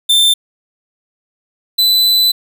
45% pulse tone pair in turn, 3565 / 4002 Hz, A7 / B7, +22 / +22 cents, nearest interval major second, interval 200 cents, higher second, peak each -8 dBFS, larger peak neither, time 0.09-0.34 / 1.78-2.32 s, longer second, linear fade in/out 10 ms, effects none

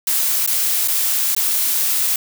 blue noise with dropouts, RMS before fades -18 dBFS, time 0.07-2.16 s, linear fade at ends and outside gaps 2 ms, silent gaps 0.463-0.475 / 0.876-0.882 / 1.349-1.364 s, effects none

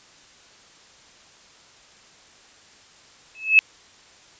sine tone with exponential growth, 2595 Hz, E7, 28 cents flat, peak -6 dBFS, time 3.35-3.59 s, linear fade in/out 0 ms, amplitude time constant 52 ms, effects white hiss -51 dBFS RMS until 4.39 s + resampled to 16000 Hz

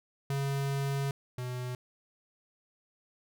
square tone pair in turn, 138.59 / 125.03 Hz, C#3 / B2, 0 / +22 cents, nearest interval major second, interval 178 cents, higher first, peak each -30 / -35 dBFS, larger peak first, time 0.3-1.11 / 1.38-1.75 s, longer first, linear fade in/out 2 ms, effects none

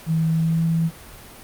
sine tone with pitch glide, 161.4 to 164.41 Hz, E3 to E3, -36 to -4 cents, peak -17 dBFS, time 0.06-0.91 s, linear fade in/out 50 ms, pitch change +32 cents, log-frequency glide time 0.31-0.63 s, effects pink hiss -42 dBFS RMS until 1.43 s + Opus 48 kbps

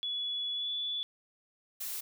sine tone with pitch glide, 3405 to 3447 Hz, G#7 to A7, +42 to -36 cents, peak -32 dBFS, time 0.03-1.03 s, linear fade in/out 0 ms, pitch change +22 cents, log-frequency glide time 0.53-0.72 s
blue noise, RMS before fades -38 dBFS, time 1.8-2.01 s, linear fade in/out 10 ms
effects none

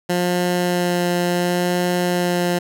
15% pulse tone with vibrato, 177 Hz, F3, 23 cents sharp, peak -11 dBFS, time 0.09-2.59 s, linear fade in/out 10 ms, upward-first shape sine, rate 0.7 Hz, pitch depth 10 cents each way, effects none

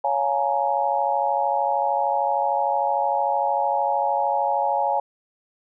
sine chord, Bb minor seventh, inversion first, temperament just, 559.4 / 699.2 / 839.1 / 932.3 Hz, Db5 / F5 / Ab5 / Bb5, +16 / +2 / +18 / 0 cents, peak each -26 / -26 / -22 / -27 dBFS, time 0.04-5 s, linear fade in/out 5 ms, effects none

